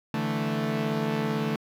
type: chord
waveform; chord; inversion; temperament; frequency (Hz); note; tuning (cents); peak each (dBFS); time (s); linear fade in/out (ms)
sawtooth; D suspended second; none; equal; 146.83 / 164.81 / 220; D3 / E3 / A3; 0 / 0 / 0; -27 / -29 / -24; 0.14-1.56; 2
effects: low-pass 4000 Hz 12 dB/octave + 9-bit